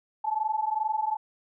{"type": "tone pair together", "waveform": "sine", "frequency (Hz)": [855, 877.5], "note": ["A5", "A5"], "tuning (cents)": [-50, -5], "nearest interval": "unison", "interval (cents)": 45, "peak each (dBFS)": -28, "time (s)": [0.24, 1.17], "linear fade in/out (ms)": 10, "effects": []}